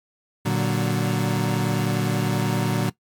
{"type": "chord", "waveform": "30% pulse", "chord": "Bb augmented", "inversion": "none", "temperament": "equal with one note detuned", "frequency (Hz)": [116.54, 146.83, 186.28], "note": ["Bb2", "D3", "F#3"], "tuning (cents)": [0, 0, 12], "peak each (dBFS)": -22, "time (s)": [0.45, 2.9], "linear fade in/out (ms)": 10, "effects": ["noise-tail reverb RT60 0.1 s tail -18 dB re dry", "MP3 96 kbps"]}